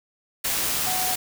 sine tone in noise, 740 Hz, F#5, in tune, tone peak -29 dBFS, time 0.86-1.15 s, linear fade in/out 10 ms, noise white, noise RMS -25 dBFS, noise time 0.44-1.16 s, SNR -7 dB, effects none

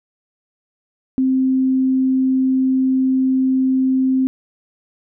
sine tone, 261.6 Hz, C4, in tune, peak -13 dBFS, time 1.18-4.27 s, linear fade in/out 0 ms, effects none

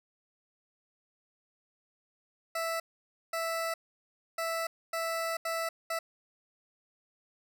20% pulse tone bursts at uneven times, 659.3 Hz, E5, in tune, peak -26 dBFS, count 6, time 2.55-2.8 / 3.33-3.74 / 4.38-4.67 / 4.93-5.37 / 5.45-5.69 / 5.9-5.99 s, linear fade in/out 5 ms, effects none

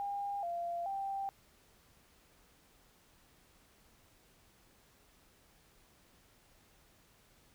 sine tone with pitch steps, 805 / 689 / 786 Hz, G5 / F5 / G5, +46 / -24 / +4 cents, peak -35 dBFS, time 0-1.29 s, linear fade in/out 0 ms, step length 430 ms, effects pink hiss -66 dBFS RMS until 7.54 s

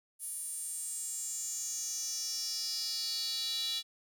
square tone with high-pass filter sweep, 261.6 Hz, C4, in tune, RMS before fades -37 dBFS, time 0.19-3.83 s, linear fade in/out 50 ms, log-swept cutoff 10000 to 3700 Hz, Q 6.4, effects none

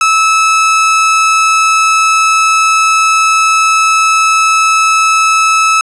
30% pulse tone, 1303 Hz, E6, 20 cents flat, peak -4 dBFS, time 0.01-5.81 s, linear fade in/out 2 ms, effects resampled to 24000 Hz + 7-bit

